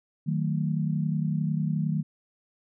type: chord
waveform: sine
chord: D# diminished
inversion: none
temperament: just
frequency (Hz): 155.56 / 186.68 / 224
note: D#3 / F#3 / A3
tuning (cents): 0 / +16 / +31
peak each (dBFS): -26 / -30 / -32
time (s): 0.26-2.03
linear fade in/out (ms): 20
effects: none